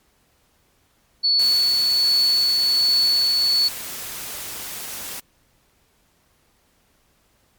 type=tone with tremolo; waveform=sine; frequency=4432 Hz; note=C#8; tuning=1 cent flat; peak=-14 dBFS; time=1.23-3.69 s; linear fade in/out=20 ms; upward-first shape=triangle; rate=1.3 Hz; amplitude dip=25%
type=noise; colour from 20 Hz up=white; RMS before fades=-32 dBFS; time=1.39-5.2 s; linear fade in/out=5 ms
effects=pink hiss -62 dBFS RMS until 7.58 s + MP3 96 kbps